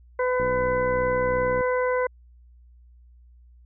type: harmonic tone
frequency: 503 Hz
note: B4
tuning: 32 cents sharp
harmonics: 1 / 2 / 3 / 4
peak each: -22 / -28 / -32 / -34 dBFS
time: 0.19-2.07 s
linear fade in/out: 5 ms
type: click train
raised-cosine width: 3 ms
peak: -21 dBFS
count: 77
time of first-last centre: 0.4-1.608 s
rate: 62.9 Hz
effects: added 60 Hz sine -49 dBFS peak until 3.65 s